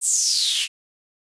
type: noise with high-pass filter sweep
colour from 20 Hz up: white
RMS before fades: -20 dBFS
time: 0.01-0.68 s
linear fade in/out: 50 ms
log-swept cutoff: 8600 to 2600 Hz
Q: 6.7
effects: resampled to 22050 Hz